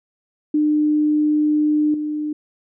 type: tone with level steps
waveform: sine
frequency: 301.4 Hz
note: D4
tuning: 45 cents sharp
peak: -14 / -21 dBFS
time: 0.54-2.33 s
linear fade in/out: 5 ms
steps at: 1.94 s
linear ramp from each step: 2 ms
effects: none